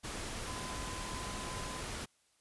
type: tone in noise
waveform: sine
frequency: 1018 Hz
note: C6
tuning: 48 cents flat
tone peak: -46 dBFS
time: 0.46-1.82 s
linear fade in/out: 20 ms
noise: pink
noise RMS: -41 dBFS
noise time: 0.03-2.06 s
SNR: -8 dB
effects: white hiss -72 dBFS RMS until 2.4 s + resampled to 24000 Hz